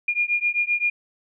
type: beating tone pair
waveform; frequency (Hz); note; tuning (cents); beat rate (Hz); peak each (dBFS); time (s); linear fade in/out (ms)
sine; 2417 / 2424.7; D7 / D#7; +49 / -45; 7.7; -23; 0.08-0.9; 5
effects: none